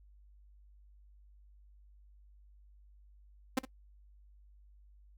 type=tone with echo; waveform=sawtooth; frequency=261.6 Hz; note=C4; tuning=in tune; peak=-23 dBFS; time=3.57-3.59 s; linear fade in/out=5 ms; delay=62 ms; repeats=1; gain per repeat=-14 dB; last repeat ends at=3.652 s; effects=noise-tail reverb RT60 0.1 s tail -19 dB re dry + added 50 Hz sine -57 dBFS peak until 5.17 s